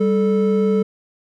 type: tone pair together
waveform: triangle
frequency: 196.8 / 437.2 Hz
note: G3 / A4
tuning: +7 / -11 cents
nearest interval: octave + major second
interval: 1382 cents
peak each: -15 dBFS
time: 0-0.83 s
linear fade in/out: 10 ms
effects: none